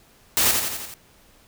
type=noise with echo; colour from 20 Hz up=white; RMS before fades=-19 dBFS; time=0.37-0.51 s; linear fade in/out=0 ms; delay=86 ms; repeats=5; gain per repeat=-4 dB; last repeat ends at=0.94 s; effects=pink hiss -55 dBFS RMS until 1.47 s